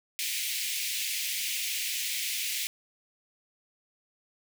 pink high-pass noise, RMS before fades -32 dBFS, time 0.19-2.67 s, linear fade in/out 0 ms, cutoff 2100 Hz, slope 48 dB/octave, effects none

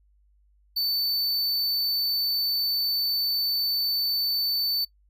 square tone, 4524 Hz, C#8, 34 cents sharp, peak -24 dBFS, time 0.76-4.85 s, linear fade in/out 10 ms, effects noise-tail reverb RT60 0.1 s tail -24 dB re dry + added 50 Hz sine -59 dBFS peak until 5.09 s

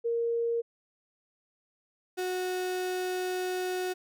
sine / 35% pulse tone pair in turn, 466.2 / 366.8 Hz, A#4 / F#4, 0 / -15 cents, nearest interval major third, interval 415 cents, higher first, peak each -26 / -28 dBFS, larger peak first, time 0.04-0.62 / 2.17-3.94 s, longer second, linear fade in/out 20 ms, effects none

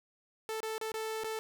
sawtooth tone with dropouts, 440.3 Hz, A4, 1 cent sharp, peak -31 dBFS, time 0.49-1.39 s, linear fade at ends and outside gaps 0 ms, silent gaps 0.604-0.63 / 0.78-0.813 / 0.918-0.941 / 1.236-1.244 s, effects none

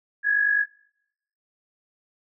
sine tone pair together, 1662 / 1711.7 Hz, G#6 / A6, +1 / -48 cents, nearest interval minor second, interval 51 cents, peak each -19 / -25 dBFS, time 0.23-0.66 s, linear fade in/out 50 ms, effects noise-tail reverb RT60 0.8 s tail -25 dB re dry

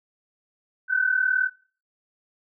sine tone pair together, 1494 / 1533.3 Hz, F#6 / G6, +16 / -39 cents, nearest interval unison, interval 45 cents, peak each -22 dBFS, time 0.88-1.5 s, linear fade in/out 50 ms, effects noise-tail reverb RT60 0.4 s tail -20 dB re dry

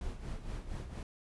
brown noise with tremolo, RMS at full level -38 dBFS, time 0.01-1.03 s, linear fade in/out 2 ms, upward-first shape sine, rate 4.3 Hz, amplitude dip 65%, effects resampled to 24000 Hz

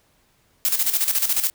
blue noise with tremolo, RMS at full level -19 dBFS, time 0.65-1.5 s, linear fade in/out 0 ms, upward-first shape square, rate 14 Hz, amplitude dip 65%, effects pink hiss -62 dBFS RMS until 1.54 s

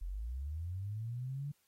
sine linear sweep, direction up, 40.16 to 146.83 Hz, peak -37 dBFS, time 0.01-1.52 s, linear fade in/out 10 ms, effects white hiss -75 dBFS RMS until 1.67 s + AAC 48 kbps

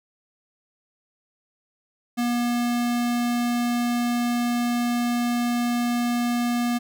square tone, 240.2 Hz, B3, 48 cents flat, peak -22 dBFS, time 2.17-6.79 s, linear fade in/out 20 ms, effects none

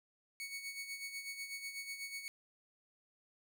sawtooth tone with tremolo, 2224 Hz, C#7, 5 cents sharp, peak -37 dBFS, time 0.4-2.28 s, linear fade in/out 0 ms, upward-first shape sine, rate 8.1 Hz, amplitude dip 60%, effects none

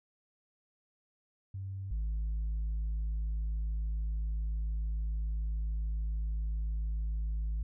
sine tone pair in turn, 96.5 / 53.49 Hz, G2 / A1, -27 / -48 cents, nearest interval minor seventh, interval 1021 cents, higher first, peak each -36 / -28 dBFS, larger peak second, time 1.54-1.91 / 1.91-7.63 s, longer second, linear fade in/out 5 ms, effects tanh soft clip ceiling -30 dBFS

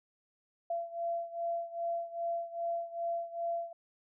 sine beating tone pair, 679 / 681.5 Hz, F5 / F5, -49 / -43 cents, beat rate 2.5 Hz, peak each -35 / -38 dBFS, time 0.7-3.73 s, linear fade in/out 5 ms, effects none

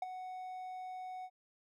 triangle tone with ADSR envelope, 741 Hz, F#5, 2 cents sharp, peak -30 dBFS, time 0.02-1.3 s, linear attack 4 ms, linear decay 19 ms, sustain -10 dB, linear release 57 ms, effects none

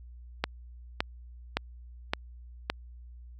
click train, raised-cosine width 0.3 ms, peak -10 dBFS, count 5, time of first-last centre 0.44-2.7 s, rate 1.77 Hz, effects added 60 Hz sine -45 dBFS peak until 3.39 s

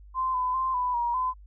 sine tone with pitch steps, 1038 / 1007 / 1044 / 995 / 950 / 1018 Hz, C6 / B5 / C6 / B5 / A#5 / C6, -14 / +33 / -4 / +13 / +33 / -48 cents, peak -24 dBFS, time 0.14-1.34 s, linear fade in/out 50 ms, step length 200 ms, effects added 50 Hz sine -46 dBFS peak until 1.46 s

